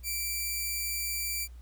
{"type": "tone", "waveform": "5% pulse", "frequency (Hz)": 2337, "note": "D7", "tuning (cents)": -9, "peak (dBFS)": -21, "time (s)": [0.03, 1.48], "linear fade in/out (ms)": 50, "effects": ["added 60 Hz sine -44 dBFS peak until 1.61 s", "pink hiss -65 dBFS RMS until 1.61 s"]}